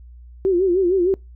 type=tone with vibrato; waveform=sine; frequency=366.8 Hz; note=F#4; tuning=15 cents flat; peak=-14 dBFS; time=0.45-1.14 s; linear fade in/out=0 ms; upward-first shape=sine; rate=6.5 Hz; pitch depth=110 cents each way; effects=noise-tail reverb RT60 0.2 s tail -25 dB re dry + added 60 Hz sine -39 dBFS peak until 1.35 s